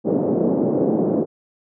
pink band-pass noise, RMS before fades -19 dBFS, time 0.04-1.26 s, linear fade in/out 50 ms, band 190 to 540 Hz, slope 24 dB/octave, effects none

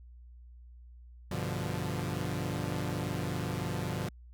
sawtooth chord, G dominant seventh, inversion none, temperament equal, 98 / 123.47 / 146.83 / 174.61 Hz, G2 / B2 / D3 / F3, 0 / 0 / 0 / 0 cents, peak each -34 dBFS, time 1.31-4.09 s, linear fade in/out 5 ms, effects added 60 Hz sine -49 dBFS peak until 4.33 s

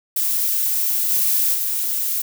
violet noise with level steps, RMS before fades -20 / -18 / -22 dBFS, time 0.16-2.22 s, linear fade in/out 5 ms, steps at 1.09 / 1.53 s, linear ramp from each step 20 ms, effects none

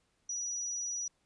sine tone, 5840 Hz, F#8, 24 cents flat, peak -34 dBFS, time 0.29-1.08 s, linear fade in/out 5 ms, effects pink hiss -75 dBFS RMS until 1.25 s + resampled to 22050 Hz

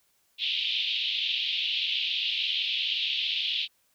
white band-pass noise, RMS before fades -29 dBFS, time 0.38-3.68 s, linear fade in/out 50 ms, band 2700 to 3700 Hz, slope 48 dB/octave, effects white hiss -69 dBFS RMS until 3.94 s

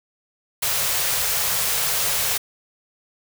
white band-stop noise, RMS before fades -22 dBFS, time 0.62-2.38 s, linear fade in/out 10 ms, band 180 to 410 Hz, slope 48 dB/octave, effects none

